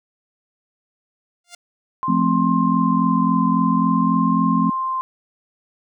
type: tone with exponential growth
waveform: 5% pulse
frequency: 700 Hz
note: F5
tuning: 4 cents sharp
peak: -22 dBFS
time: 1.44-1.55 s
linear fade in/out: 5 ms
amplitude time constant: 22 ms
type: tone with vibrato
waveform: sine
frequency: 1046.5 Hz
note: C6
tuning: in tune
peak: -20 dBFS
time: 2.03-5.01 s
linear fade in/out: 0 ms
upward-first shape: triangle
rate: 0.52 Hz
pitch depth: 23 cents each way
type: chord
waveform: sine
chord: F major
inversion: none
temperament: just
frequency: 174.61 / 218.3 / 261.9 Hz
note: F3 / A3 / C4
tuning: 0 / -13 / +2 cents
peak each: -20 dBFS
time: 2.08-4.7 s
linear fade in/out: 5 ms
effects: none